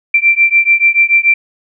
sine beating tone pair, 2349 / 2355.9 Hz, D7 / D7, 0 / +5 cents, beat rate 6.9 Hz, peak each -10 dBFS, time 0.14-1.34 s, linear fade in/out 5 ms, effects none

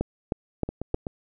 two click trains, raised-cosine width 2 ms, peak -17 / -11 dBFS, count 4 / 4, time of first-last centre 0.69-1.068 / 0.01-0.945 s, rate 7.93 / 3.21 Hz, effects none

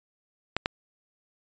clicks, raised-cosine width 0.3 ms, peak -9 dBFS, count 2, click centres 0.566 / 0.659 s, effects resampled to 16000 Hz

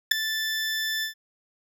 20% pulse tone with ADSR envelope, 1760 Hz, A6, in tune, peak -6 dBFS, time 0.11-1.14 s, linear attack 8 ms, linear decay 3 ms, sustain -15 dB, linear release 110 ms, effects none

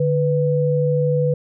sine tone pair together, 147.85 / 495 Hz, D3 / B4, +12 / +4 cents, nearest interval octave + major sixth, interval 2092 cents, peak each -18 dBFS, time 0-1.34 s, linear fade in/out 5 ms, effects none

